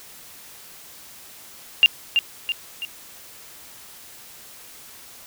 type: tone with echo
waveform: sine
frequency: 2794 Hz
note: F7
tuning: in tune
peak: -8 dBFS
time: 1.83-1.86 s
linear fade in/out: 0 ms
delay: 330 ms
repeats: 3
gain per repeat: -6 dB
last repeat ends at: 2.85 s
effects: white hiss -44 dBFS RMS until 5.26 s